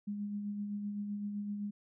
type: tone with tremolo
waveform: sine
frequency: 205.2 Hz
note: G#3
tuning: 21 cents flat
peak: -34 dBFS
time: 0.07-1.71 s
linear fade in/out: 10 ms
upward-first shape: sine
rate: 7.8 Hz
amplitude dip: 35%
effects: none